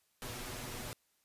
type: noise with comb filter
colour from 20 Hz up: pink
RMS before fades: -43 dBFS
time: 0.22-0.93 s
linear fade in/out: 0 ms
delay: 8.2 ms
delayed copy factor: +0.6
effects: white hiss -75 dBFS RMS until 1.24 s + resampled to 32000 Hz